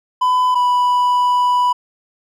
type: tone pair in turn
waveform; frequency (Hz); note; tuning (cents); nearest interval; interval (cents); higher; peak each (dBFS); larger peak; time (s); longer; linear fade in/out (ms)
triangle; 1004 / 986.8; B5 / B5; +28 / -2; unison; 30; first; -10; neither; 0.21-0.55 / 0.55-1.73; second; 10
effects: none